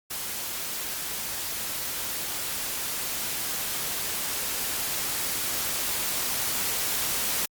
white noise with level ramp, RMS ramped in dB -33 to -27 dBFS, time 0.1-7.46 s, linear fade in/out 10 ms, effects Opus 48 kbps

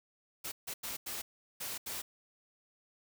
white noise bursts at uneven times, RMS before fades -40 dBFS, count 6, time 0.44-0.52 / 0.67-0.74 / 0.83-0.97 / 1.06-1.22 / 1.6-1.78 / 1.86-2.02 s, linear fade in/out 10 ms, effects none

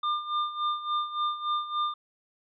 square tone with tremolo, 1200 Hz, D6, 37 cents sharp, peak -25 dBFS, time 0.03-1.94 s, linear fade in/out 5 ms, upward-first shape sine, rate 3.5 Hz, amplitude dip 75%, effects resampled to 11025 Hz

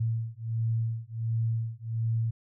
sine beating tone pair, 113 / 114.4 Hz, A2 / A#2, +47 / -32 cents, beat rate 1.4 Hz, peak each -30 dBFS, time 0-2.31 s, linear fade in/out 10 ms, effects none

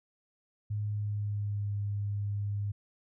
sine tone with pitch glide, 104.6 to 101.98 Hz, G#2 to G#2, +13 to -31 cents, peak -30 dBFS, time 0.7-2.72 s, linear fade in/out 10 ms, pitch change -44 cents, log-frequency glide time 0.85-1.72 s, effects none

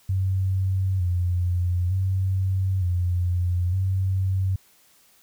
sine tone with vibrato, 91.8 Hz, F#2, 13 cents flat, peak -20 dBFS, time 0.09-4.56 s, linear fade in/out 5 ms, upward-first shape square, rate 0.55 Hz, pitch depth 57 cents each way, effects white hiss -58 dBFS RMS until 5.22 s

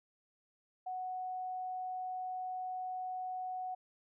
sine tone, 740 Hz, F#5, in tune, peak -37 dBFS, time 0.86-3.75 s, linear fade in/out 10 ms, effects none

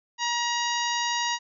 harmonic tone, 951 Hz, A#5, 34 cents sharp, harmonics 1 / 2 / 3 / 4 / 5 / 6 / 7, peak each -28 / -31 / -33 / -34 / -35 / -36 / -36 dBFS, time 0.18-1.39 s, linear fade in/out 50 ms, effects none

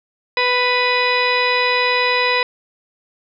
harmonic tone with a mistuned harmonic, 495.5 Hz, B4, 6 cents sharp, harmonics 1 / 2 / 3 / 4 / 5 / 6 / 7 / 8 / 10, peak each -21 / -20 / -32 / -20 / -21 / -32 / -32 / -24 / -29 dBFS, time 0.37-2.43 s, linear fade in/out 2 ms, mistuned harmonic 10, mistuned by +16 cents, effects none

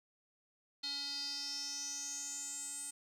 square tone with band-pass filter sweep, 283.2 Hz, C#4, 37 cents sharp, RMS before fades -42 dBFS, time 0.83-2.91 s, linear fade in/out 10 ms, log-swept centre 4200 to 8500 Hz, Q 8.4, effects none

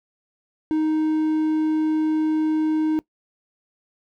triangle tone, 311.8 Hz, D#4, 4 cents sharp, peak -16 dBFS, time 0.71-2.99 s, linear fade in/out 0 ms, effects noise-tail reverb RT60 0.1 s tail -21 dB re dry

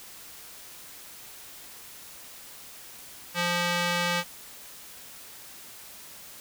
square tone with band-pass filter, 174.61 Hz, F3, in tune, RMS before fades -27 dBFS, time 3.34-4.24 s, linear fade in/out 50 ms, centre 2700 Hz, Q 0.65, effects white hiss -46 dBFS RMS until 6.4 s

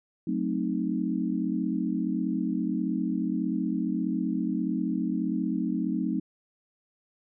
sine chord, F# diminished seventh, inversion none, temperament equal, 185 / 220 / 261.6 / 311.1 Hz, F#3 / A3 / C4 / Eb4, 0 / 0 / 0 / 0 cents, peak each -31 dBFS, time 0.27-6.2 s, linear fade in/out 5 ms, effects none

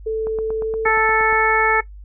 sine tone with pitch glide, 440.9 to 443.5 Hz, A4 to A4, +4 to +14 cents, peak -18 dBFS, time 0.06-0.89 s, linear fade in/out 10 ms, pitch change +10 cents, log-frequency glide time 0.66-0.72 s
click train, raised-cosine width 1 ms, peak -19 dBFS, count 10, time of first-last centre 0.27-1.326 s, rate 8.52 Hz
harmonic tone, 440 Hz, A4, in tune, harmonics 1 / 2 / 3 / 4 / 5, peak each -20 / -20 / -20 / -20 / -20 dBFS, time 0.85-1.81 s, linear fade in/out 10 ms
effects noise-tail reverb RT60 0.1 s tail -17 dB re dry + added 50 Hz sine -35 dBFS peak until 2.04 s

